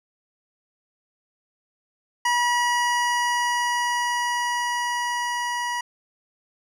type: tone with level ramp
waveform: 25% pulse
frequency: 966 Hz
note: B5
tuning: 39 cents flat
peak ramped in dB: -15 to -21 dBFS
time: 2.25-5.81 s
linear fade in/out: 5 ms
effects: low-pass 9000 Hz 12 dB/octave + 9-bit